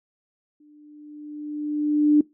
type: tone with exponential growth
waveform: sine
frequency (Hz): 297.9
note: D4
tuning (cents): +25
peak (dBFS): -11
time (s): 0.6-2.21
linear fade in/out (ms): 5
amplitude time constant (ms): 350
effects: noise-tail reverb RT60 0.2 s tail -21 dB re dry